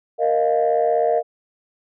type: chord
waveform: sine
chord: Bb suspended fourth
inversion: none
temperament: equal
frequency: 466.2 / 622.3 / 698.5 Hz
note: Bb4 / Eb5 / F5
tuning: 0 / 0 / 0 cents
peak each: -19 dBFS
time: 0.18-1.23 s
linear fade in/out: 50 ms
effects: tanh soft clip ceiling -9 dBFS